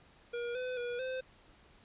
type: tone with pitch steps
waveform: square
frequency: 476.6 / 505 / 483.1 / 517 Hz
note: A#4 / B4 / B4 / C5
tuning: +38 / +39 / -38 / -21 cents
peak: -36 dBFS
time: 0.33-1.21 s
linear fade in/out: 10 ms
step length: 220 ms
effects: pink hiss -62 dBFS RMS until 1.84 s + resampled to 8000 Hz